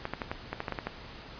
clicks, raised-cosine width 0.5 ms, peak -17 dBFS, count 10, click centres 0.054 / 0.136 / 0.218 / 0.315 / 0.53 / 0.604 / 0.682 / 0.723 / 0.788 / 0.87 s, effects pink hiss -46 dBFS RMS until 1.39 s + resampled to 11025 Hz

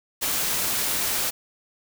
white noise, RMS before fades -25 dBFS, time 0.21-1.31 s, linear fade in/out 20 ms, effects none

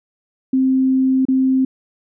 sine tone with dropouts, 262.3 Hz, C4, 4 cents sharp, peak -12 dBFS, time 0.53-1.65 s, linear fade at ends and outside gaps 5 ms, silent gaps 1.253-1.284 s, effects none

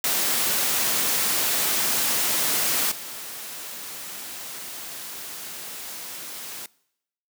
white noise with level steps, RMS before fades -23 / -36 dBFS, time 0.04-6.66 s, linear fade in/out 2 ms, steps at 2.91 s, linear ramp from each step 10 ms, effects noise-tail reverb RT60 0.8 s tail -23 dB re dry + high-pass 150 Hz 12 dB/octave

